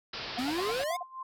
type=low-pass noise; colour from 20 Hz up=white; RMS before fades=-39 dBFS; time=0.13-0.84 s; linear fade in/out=5 ms; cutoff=5200 Hz; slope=96 dB/octave
type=tone bursts; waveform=sine; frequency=716 Hz; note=F5; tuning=43 cents sharp; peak=-33 dBFS; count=7; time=0.37-1.029 s; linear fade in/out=5 ms; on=23 ms; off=83 ms
type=exponential sweep; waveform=square; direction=up; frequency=240 to 740 Hz; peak=-31 dBFS; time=0.38-0.97 s; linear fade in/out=10 ms
type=tone with tremolo; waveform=sine; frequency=1046.5 Hz; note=C6; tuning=in tune; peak=-35 dBFS; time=0.59-1.23 s; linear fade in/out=5 ms; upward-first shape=sine; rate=3.5 Hz; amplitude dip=85%
effects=none